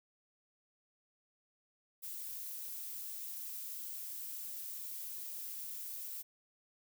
violet noise, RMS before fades -44 dBFS, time 2.02-6.23 s, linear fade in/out 20 ms, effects none

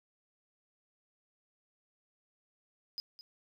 triangle tone with echo, 5000 Hz, D#8, 8 cents sharp, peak -35 dBFS, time 2.98-3 s, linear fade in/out 0 ms, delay 210 ms, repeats 1, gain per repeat -13 dB, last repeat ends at 3.21 s, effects none

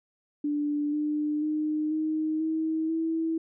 sine tone with pitch steps, 293.7 / 299.7 / 305.8 / 312.1 / 318.4 / 324.9 Hz, D4 / D4 / D#4 / D#4 / D#4 / E4, 0 / +35 / -30 / +5 / +40 / -25 cents, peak -25 dBFS, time 0.44-3.38 s, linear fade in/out 5 ms, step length 490 ms, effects none

